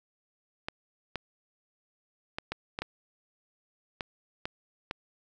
clicks, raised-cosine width 0.3 ms, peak -17 dBFS, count 9, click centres 0.685 / 1.157 / 2.385 / 2.52 / 2.789 / 2.82 / 4.008 / 4.455 / 4.911 s, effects none

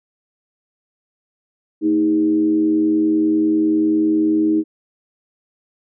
sine tone with frequency modulation, 315.3 Hz, D#4, 23 cents sharp, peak -13 dBFS, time 1.81-4.64 s, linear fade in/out 50 ms, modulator 89.8 Hz, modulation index 0.51, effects none

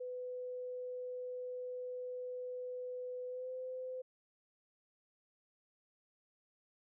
sine tone with pitch glide, 500 to 511.4 Hz, B4 to C5, +21 to -40 cents, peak -40 dBFS, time 0-4.02 s, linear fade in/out 10 ms, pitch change +39 cents, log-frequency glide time 3.28-3.5 s, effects none

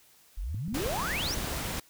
sine exponential sweep, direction up, 36.71 to 6272 Hz, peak -31 dBFS, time 0.37-1.35 s, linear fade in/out 10 ms
clicks, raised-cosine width 5 ms, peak -27 dBFS, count 12, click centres 0.545 / 0.681 / 0.728 / 0.771 / 0.82 / 0.862 / 0.988 / 1.209 / 1.266 / 1.311 / 1.375 / 1.446 s
pink noise, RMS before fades -34 dBFS, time 0.74-1.8 s, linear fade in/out 5 ms
effects white hiss -60 dBFS RMS until 1.89 s

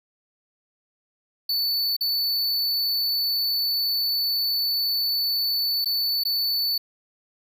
square tone with dropouts, 4483 Hz, C#8, 19 cents sharp, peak -22 dBFS, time 1.49-6.78 s, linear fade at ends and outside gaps 5 ms, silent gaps 1.966-2.008 / 5.846-5.857 / 6.237-6.251 s, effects none

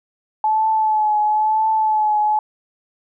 sine tone with vibrato, 861 Hz, A5, 38 cents flat, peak -14 dBFS, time 0.44-2.39 s, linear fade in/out 2 ms, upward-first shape triangle, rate 1 Hz, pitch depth 38 cents each way, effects none

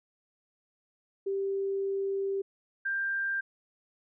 sine tone pair in turn, 392 / 1586.7 Hz, G4 / G6, 0 / +21 cents, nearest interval 2 octaves, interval 2421 cents, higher second, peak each -28 dBFS, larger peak neither, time 1.26-2.42 / 2.85-3.41 s, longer first, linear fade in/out 10 ms, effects none

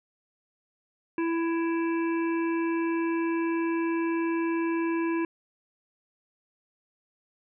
harmonic tone, 332.3 Hz, E4, 14 cents sharp, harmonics 1 / 3 / 5 / 7 / 8, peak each -25 / -35 / -39 / -42 / -43 dBFS, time 1.18-5.25 s, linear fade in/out 2 ms, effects none

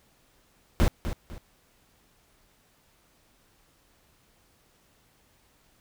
brown noise with echo, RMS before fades -20 dBFS, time 0.8-0.88 s, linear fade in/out 0 ms, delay 250 ms, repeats 2, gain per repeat -10 dB, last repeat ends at 1.38 s, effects pink hiss -64 dBFS RMS until 5.8 s

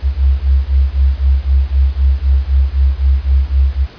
sine beating tone pair, 65.41 / 69.31 Hz, C2 / C#2, 0 / 0 cents, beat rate 3.9 Hz, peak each -12 dBFS, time 0.02-3.87 s, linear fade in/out 50 ms, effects pink hiss -38 dBFS RMS until 3.98 s + resampled to 11025 Hz

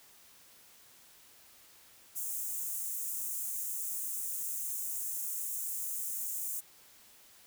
white high-pass noise, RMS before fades -37 dBFS, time 2.15-6.61 s, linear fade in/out 20 ms, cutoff 6600 Hz, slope 48 dB/octave, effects white hiss -59 dBFS RMS until 7.46 s

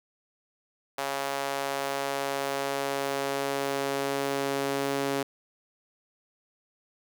sawtooth tone with high-pass filter sweep, 138.59 Hz, C#3, in tune, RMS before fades -30 dBFS, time 0.98-5.23 s, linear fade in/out 5 ms, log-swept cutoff 660 to 350 Hz, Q 1.4, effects none

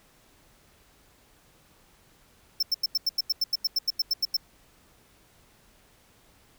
square tone bursts, 5340 Hz, E8, 22 cents sharp, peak -22 dBFS, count 16, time 2.6-4.368 s, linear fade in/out 5 ms, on 28 ms, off 88 ms, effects pink hiss -60 dBFS RMS until 6.58 s

